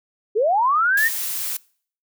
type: linear sweep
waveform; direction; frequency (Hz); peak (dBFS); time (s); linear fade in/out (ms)
sine; up; 391 to 1885; -15; 0.35-1.09; 20
type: noise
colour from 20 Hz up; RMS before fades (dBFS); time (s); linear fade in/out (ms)
blue; -26; 0.97-1.57; 5
effects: noise-tail reverb RT60 0.5 s tail -23 dB re dry